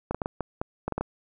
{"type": "clicks", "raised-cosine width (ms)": 1, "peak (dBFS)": -14, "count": 10, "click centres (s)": [0.11, 0.146, 0.218, 0.259, 0.407, 0.615, 0.88, 0.923, 0.98, 1.01], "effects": []}